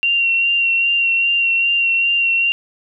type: tone with vibrato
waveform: sine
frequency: 2753 Hz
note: F7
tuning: 25 cents flat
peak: -13 dBFS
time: 0.03-2.52 s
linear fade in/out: 0 ms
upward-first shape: sine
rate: 2.5 Hz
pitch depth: 22 cents each way
effects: none